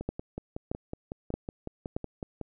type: two click trains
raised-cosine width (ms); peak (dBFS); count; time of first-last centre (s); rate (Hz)
2; -22 / -17; 14 / 4; 0.01-2.413 / 0.09-1.965; 5.41 / 1.6
effects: none